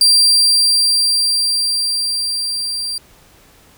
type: tone with level ramp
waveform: 35% pulse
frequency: 4720 Hz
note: D8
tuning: 8 cents sharp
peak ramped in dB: -6 to -19 dBFS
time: 0.01-2.98 s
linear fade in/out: 2 ms
effects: pink hiss -48 dBFS RMS until 3.77 s